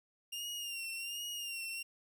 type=tone with vibrato; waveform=sawtooth; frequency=2794 Hz; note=F7; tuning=in tune; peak=-36 dBFS; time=0.32-1.83 s; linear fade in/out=10 ms; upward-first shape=sine; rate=1.3 Hz; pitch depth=57 cents each way; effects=none